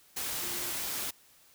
sine tone in noise, 350.1 Hz, F4, 4 cents sharp, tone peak -46 dBFS, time 0.41-0.71 s, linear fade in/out 10 ms, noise white, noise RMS -35 dBFS, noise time 0.16-1.11 s, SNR -14 dB, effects white hiss -61 dBFS RMS until 1.54 s

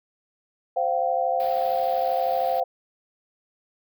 sine chord, C suspended fourth, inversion none, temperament equal with one note detuned, 523.3 / 698.5 / 771.4 Hz, C5 / F5 / G5, 0 / 0 / -28 cents, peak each -26 / -24 / -26 dBFS, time 0.76-2.64 s, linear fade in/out 10 ms
white band-stop noise, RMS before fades -42 dBFS, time 1.4-2.6 s, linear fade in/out 0 ms, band 5000 to 14000 Hz, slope 96 dB/octave
effects none

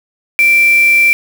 sine tone with quantisation, 2349 Hz, D7, in tune, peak -6 dBFS, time 0.39-1.13 s, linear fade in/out 0 ms, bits 3, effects none

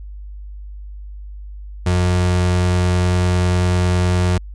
35% pulse tone, 89.8 Hz, F2, 49 cents sharp, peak -12 dBFS, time 1.86-4.38 s, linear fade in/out 5 ms, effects added 50 Hz sine -30 dBFS peak until 4.54 s + resampled to 22050 Hz

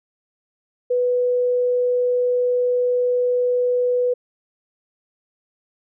sine tone, 493.9 Hz, B4, in tune, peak -16 dBFS, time 0.9-4.14 s, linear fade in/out 10 ms, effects none

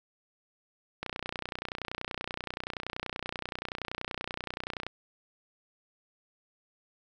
click train, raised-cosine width 0.3 ms, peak -18 dBFS, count 118, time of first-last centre 1.03-4.866 s, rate 30.5 Hz, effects none

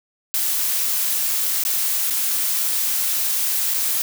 blue noise with dropouts, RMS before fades -21 dBFS, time 0.34-4.02 s, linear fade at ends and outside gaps 0 ms, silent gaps 1.637-1.651 / 2.1-2.106 / 3.739-3.743 s, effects none

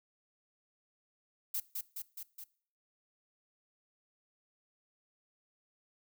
violet noise with echo, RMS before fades -35 dBFS, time 1.54-1.6 s, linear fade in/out 5 ms, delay 210 ms, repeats 4, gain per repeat -3 dB, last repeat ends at 2.44 s, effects noise-tail reverb RT60 0.5 s tail -21 dB re dry

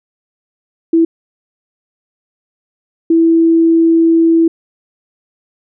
sine tone bursts at uneven times, 329.6 Hz, E4, in tune, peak -6 dBFS, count 2, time 0.93-1.05 / 3.1-4.48 s, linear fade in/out 5 ms, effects none

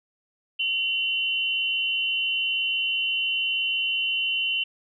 sine tone pair together, 2754 / 3033 Hz, F7 / F#7, -25 / +42 cents, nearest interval major second, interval 167 cents, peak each -25 / -26 dBFS, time 0.59-4.64 s, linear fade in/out 10 ms, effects none

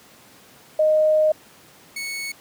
sine / sawtooth tone pair in turn, 619 / 2211 Hz, D#5 / C#7, -9 / -5 cents, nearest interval octave + minor seventh, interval 2204 cents, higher second, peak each -14 / -24 dBFS, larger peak first, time 0.79-1.32 / 1.96-2.32 s, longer first, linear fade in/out 5 ms, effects pink hiss -49 dBFS RMS until 2.4 s + high-pass 150 Hz 12 dB/octave

